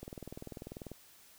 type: click train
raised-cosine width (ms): 2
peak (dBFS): -30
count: 19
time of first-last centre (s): 0.03-0.917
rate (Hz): 20.3
effects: white hiss -60 dBFS RMS until 1.38 s